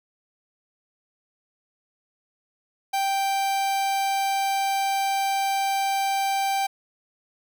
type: tone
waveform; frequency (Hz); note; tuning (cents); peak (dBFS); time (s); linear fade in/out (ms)
45% pulse; 784; G5; 0; -22; 2.93-6.67; 10
effects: none